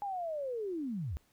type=linear sweep; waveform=sine; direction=down; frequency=829 to 58.4 Hz; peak=-34 dBFS; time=0.02-1.17 s; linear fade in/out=0 ms; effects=pink hiss -70 dBFS RMS until 1.32 s